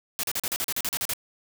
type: noise bursts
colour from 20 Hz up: white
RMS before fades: -28 dBFS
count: 12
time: 0.19-1.135 s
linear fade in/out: 0 ms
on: 43 ms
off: 39 ms
effects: none